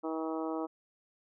harmonic tone, 160 Hz, D#3, 49 cents sharp, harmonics 2 / 3 / 4 / 5 / 6 / 7 / 8, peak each -35 / -39 / -41 / -43 / -45 / -46 / -47 dBFS, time 0.03-0.67 s, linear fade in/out 20 ms, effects none

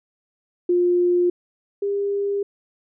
sine tone pair in turn, 353.7 / 401.9 Hz, F4 / G4, +22 / +43 cents, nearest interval major second, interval 221 cents, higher second, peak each -15 / -20 dBFS, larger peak first, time 0.69-1.3 / 1.82-2.43 s, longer neither, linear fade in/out 5 ms, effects none

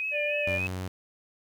sine tone with vibrato, 2489 Hz, D#7, in tune, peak -28 dBFS, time 0-0.67 s, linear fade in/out 0 ms, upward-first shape sine, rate 3.3 Hz, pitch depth 61 cents each way
harmonic tone, 589 Hz, D5, 5 cents sharp, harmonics 1 / 3 / 5, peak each -29 / -39 / -43 dBFS, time 0.11-0.6 s, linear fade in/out 50 ms
sawtooth tone, 92.5 Hz, F#2, in tune, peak -28 dBFS, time 0.47-0.88 s, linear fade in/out 5 ms
effects 10-bit

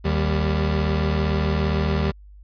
25% pulse tone pair together, 77.45 / 197.1 Hz, D#2 / G3, -7 / +10 cents, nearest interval octave + major third, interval 1617 cents, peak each -17 / -21 dBFS, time 0.04-2.12 s, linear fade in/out 20 ms, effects added 50 Hz sine -42 dBFS peak until 2.43 s + resampled to 11025 Hz

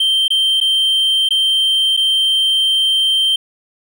triangle tone with dropouts, 3136 Hz, G7, in tune, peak -10 dBFS, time 0-3.36 s, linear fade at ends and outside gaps 5 ms, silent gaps 0.281-0.303 / 0.603-0.611 / 1.289-1.306 / 1.967-1.973 s, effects none

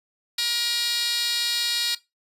15% pulse tone with high-pass filter, 474.6 Hz, A#4, 31 cents sharp, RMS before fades -25 dBFS, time 0.38-1.95 s, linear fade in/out 5 ms, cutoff 3400 Hz, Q 5.1, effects noise-tail reverb RT60 0.2 s tail -18 dB re dry + resampled to 32000 Hz

